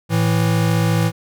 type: tone pair together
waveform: square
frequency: 110.4 / 164.8 Hz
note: A2 / E3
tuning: +6 / 0 cents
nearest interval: perfect fifth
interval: 694 cents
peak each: -18 dBFS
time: 0.09-1.12 s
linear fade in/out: 50 ms
effects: none